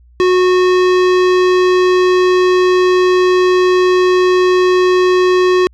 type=tone with hard clipping; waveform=sine; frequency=365.8 Hz; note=F#4; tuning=20 cents flat; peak=-10 dBFS; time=0.2-5.67 s; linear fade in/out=0 ms; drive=18 dB; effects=added 60 Hz sine -42 dBFS peak until 5.73 s + resampled to 24000 Hz